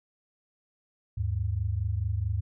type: tone pair together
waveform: sine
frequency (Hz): 77.78 / 102.38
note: D#2 / G#2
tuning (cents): 0 / -24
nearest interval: perfect fourth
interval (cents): 476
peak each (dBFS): -30 / -28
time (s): 1.17-2.41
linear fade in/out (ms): 10
effects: none